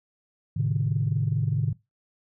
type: tone cluster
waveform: sine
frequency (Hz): 107.4 / 132.4 / 151.9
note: A2 / C3 / D#3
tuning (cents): -41 / +21 / -41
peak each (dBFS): -26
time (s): 0.56-1.73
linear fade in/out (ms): 10
effects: noise-tail reverb RT60 0.2 s tail -19 dB re dry + tanh soft clip ceiling -14 dBFS